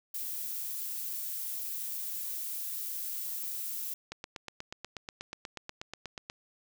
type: noise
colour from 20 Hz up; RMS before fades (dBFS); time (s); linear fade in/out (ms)
violet; -37; 0.14-3.94; 5
type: click train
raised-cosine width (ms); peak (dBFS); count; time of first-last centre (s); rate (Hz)
0.2; -22; 19; 4.12-6.299; 8.26
effects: none